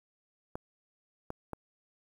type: clicks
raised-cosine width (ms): 1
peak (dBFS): -23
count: 3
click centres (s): 0.555 / 1.304 / 1.533
effects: 9-bit